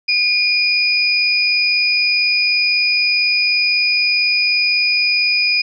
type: tone pair together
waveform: sine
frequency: 2426 / 4971 Hz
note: D#7 / D#8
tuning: -44 / -2 cents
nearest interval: octave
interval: 1242 cents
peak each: -15 / -16 dBFS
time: 0.08-5.62 s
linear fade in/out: 10 ms
effects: none